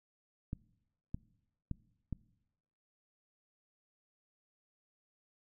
clicks, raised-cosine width 5 ms, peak -25 dBFS, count 4, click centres 0.531 / 1.145 / 1.713 / 2.127 s, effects noise-tail reverb RT60 0.9 s tail -22 dB re dry

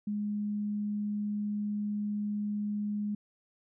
sine tone, 207.7 Hz, G#3, in tune, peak -30 dBFS, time 0.07-3.15 s, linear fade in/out 5 ms, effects none

